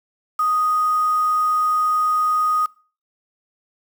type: tone with quantisation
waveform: sine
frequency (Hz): 1244.5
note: D#6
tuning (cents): 0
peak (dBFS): -16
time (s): 0.39-2.66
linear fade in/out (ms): 5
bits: 6
effects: noise-tail reverb RT60 0.4 s tail -23 dB re dry